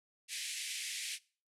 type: band-pass noise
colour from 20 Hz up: pink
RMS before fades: -41 dBFS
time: 0.28-1.19 s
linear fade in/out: 50 ms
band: 2000 to 11000 Hz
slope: 48 dB/octave
effects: noise-tail reverb RT60 0.4 s tail -22 dB re dry